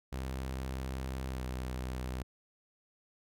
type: tone with pitch glide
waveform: sawtooth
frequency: 65.41 to 63.51 Hz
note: C2 to B1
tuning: 0 to +49 cents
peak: -32 dBFS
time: 0.12-2.23 s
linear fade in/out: 10 ms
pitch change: -51 cents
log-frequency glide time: 1.3-1.39 s
effects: none